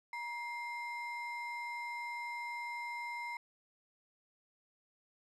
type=ring-modulated tone; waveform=triangle; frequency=1527 Hz; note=G6; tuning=46 cents flat; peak=-34 dBFS; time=0.13-3.37 s; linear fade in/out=2 ms; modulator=577 Hz; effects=none